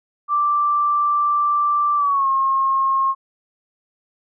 sine tone with pitch glide, 1174 to 1076.6 Hz, D6 to C6, -1 to +49 cents, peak -15 dBFS, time 0.28-3.15 s, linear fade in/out 50 ms, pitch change -150 cents, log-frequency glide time 1.96-2.28 s, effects none

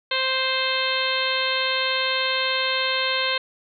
harmonic tone, 523.3 Hz, C5, in tune, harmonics 1 / 2 / 3 / 4 / 5 / 6 / 7 / 8, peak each -29 / -29 / -29 / -29 / -29 / -29 / -29 / -29 dBFS, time 0.11-3.38 s, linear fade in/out 5 ms, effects none

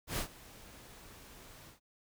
pink noise with ADSR envelope, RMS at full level -34 dBFS, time 0.07-1.8 s, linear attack 110 ms, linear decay 93 ms, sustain -20 dB, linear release 120 ms, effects none

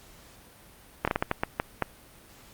slowing click train, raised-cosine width 0.5 ms, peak -9 dBFS, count 9, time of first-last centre 1.05-1.823 s, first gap 26 ms, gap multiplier 1.36, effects pink hiss -53 dBFS RMS until 2.53 s + Opus 48 kbps

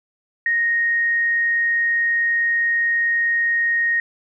sine tone, 1864.7 Hz, A#6, in tune, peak -16 dBFS, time 0.46-4 s, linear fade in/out 2 ms, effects none

